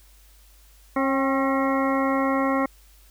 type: harmonic tone with a mistuned harmonic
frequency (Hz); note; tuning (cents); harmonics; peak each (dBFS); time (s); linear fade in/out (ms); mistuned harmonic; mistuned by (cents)
270.4; C#4; -43; 1 / 2 / 3 / 4 / 5 / 7 / 8; -23 / -26 / -30 / -27 / -32 / -33 / -36; 0.96-2.66; 5; 3; -39
effects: added 50 Hz sine -51 dBFS peak until 3.1 s + white hiss -57 dBFS RMS until 3.1 s